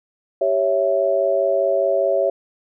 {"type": "chord", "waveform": "sine", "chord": "C# diminished", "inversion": "second", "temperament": "equal", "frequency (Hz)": [392, 554.4, 659.3], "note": ["G4", "C#5", "E5"], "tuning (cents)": [0, 0, 0], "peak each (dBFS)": [-23, -18, -20], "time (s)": [0.41, 2.3], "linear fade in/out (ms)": 5, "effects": []}